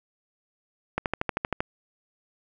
click train, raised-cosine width 0.5 ms, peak -10 dBFS, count 9, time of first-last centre 0.98-1.605 s, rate 12.8 Hz, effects none

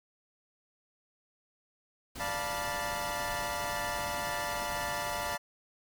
pink noise, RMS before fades -43 dBFS, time 2.15-5.36 s, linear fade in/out 10 ms
25% pulse chord, B half-diminished seventh, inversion first, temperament equal with one note detuned, 587.3 / 698.5 / 880 / 974.7 Hz, D5 / F5 / A5 / B5, 0 / 0 / 0 / -23 cents, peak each -35 dBFS, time 2.19-5.38 s, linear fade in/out 20 ms
effects none

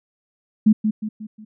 sine tone with echo, 215 Hz, A3, 40 cents flat, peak -9 dBFS, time 0.66-0.73 s, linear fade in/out 10 ms, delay 180 ms, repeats 4, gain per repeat -7 dB, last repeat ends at 1.45 s, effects none

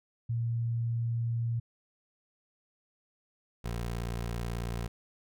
sine / 20% pulse tone pair in turn, 116.54 / 58.24 Hz, A#2 / A#1, 0 / -1 cents, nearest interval octave, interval 1201 cents, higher first, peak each -28 dBFS, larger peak neither, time 0.29-1.6 / 3.64-4.88 s, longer first, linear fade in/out 10 ms, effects none

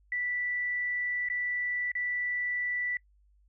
sine tone with dropouts, 1968 Hz, B6, 7 cents flat, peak -29 dBFS, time 0.12-2.97 s, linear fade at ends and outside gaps 2 ms, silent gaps 1.287-1.299 / 1.917-1.952 s, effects noise-tail reverb RT60 0.1 s tail -23 dB re dry + added 50 Hz sine -61 dBFS peak until 3.48 s

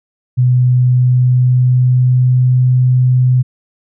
sine tone with pitch glide, 125.3 to 126.76 Hz, B2 to B2, +25 to +46 cents, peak -7 dBFS, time 0.37-3.43 s, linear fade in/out 20 ms, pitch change +21 cents, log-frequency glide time 0.72-2.65 s, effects none

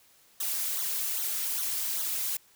blue noise with flanger, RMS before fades -31 dBFS, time 0.4-2.37 s, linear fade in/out 5 ms, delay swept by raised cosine 0.39 to 3.69 ms, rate 2.5 Hz, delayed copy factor -0.85, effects white hiss -61 dBFS RMS until 2.55 s

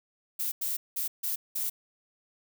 violet noise bursts at uneven times, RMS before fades -31 dBFS, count 5, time 0.39-0.52 / 0.61-0.77 / 0.96-1.08 / 1.23-1.36 / 1.55-1.7 s, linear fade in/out 10 ms, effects none

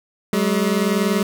25% pulse tone pair together, 191.67 / 212 Hz, G3 / G#3, -39 / +36 cents, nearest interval major second, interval 175 cents, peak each -16 dBFS, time 0.33-1.23 s, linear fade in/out 2 ms, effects none

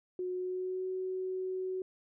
sine tone with pitch glide, 364.5 to 373.2 Hz, F#4 to F#4, -26 to +15 cents, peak -33 dBFS, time 0.19-1.82 s, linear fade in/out 2 ms, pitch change +41 cents, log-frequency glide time 0.32-0.87 s, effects none

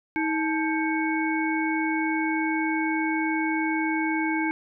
harmonic tone with a mistuned harmonic, 316.9 Hz, D#4, 32 cents sharp, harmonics 1 / 3 / 5 / 7, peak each -25 / -30 / -32 / -30 dBFS, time 0.16-4.51 s, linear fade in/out 0 ms, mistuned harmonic 3, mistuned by -150 cents, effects none

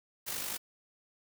white noise with amplitude modulation, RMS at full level -35 dBFS, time 0.26-0.58 s, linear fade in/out 20 ms, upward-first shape sine, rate 50.3 Hz, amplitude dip 50%, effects none

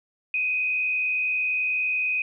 sine tone with frequency modulation, 2504 Hz, D#7, 10 cents sharp, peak -22 dBFS, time 0.34-2.22 s, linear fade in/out 2 ms, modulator 69 Hz, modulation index 0.7, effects none

